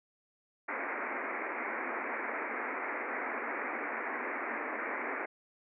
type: band-pass noise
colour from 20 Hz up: white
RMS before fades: -37 dBFS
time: 0.68-5.26 s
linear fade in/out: 10 ms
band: 230 to 2300 Hz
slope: 96 dB/octave
effects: none